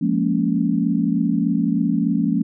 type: chord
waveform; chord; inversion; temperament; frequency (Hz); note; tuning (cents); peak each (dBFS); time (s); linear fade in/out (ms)
sine; Bb minor seventh; second; just; 174.81 / 209.8 / 233.1 / 279.7; F3 / Ab3 / Bb3 / Db4; +2 / +18 / 0 / +16; -22; 0.01-2.43; 10
effects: none